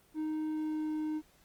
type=tone with pitch glide; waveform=triangle; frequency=310.5 to 308.5 Hz; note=D#4 to D#4; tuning=-3 to -15 cents; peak=-30 dBFS; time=0.14-1.22 s; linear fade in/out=50 ms; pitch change=-12 cents; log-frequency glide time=0.48-0.94 s; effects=pink hiss -65 dBFS RMS until 1.44 s + Opus 24 kbps